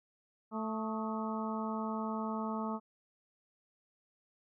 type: harmonic tone with a mistuned harmonic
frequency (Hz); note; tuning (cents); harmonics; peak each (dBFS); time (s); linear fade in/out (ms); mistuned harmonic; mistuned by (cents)
220; A3; 0; 1 / 2 / 3 / 4 / 5 / 6; -36 / -44 / -44 / -42 / -43 / -45; 0.51-2.8; 50; 6; -67
effects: none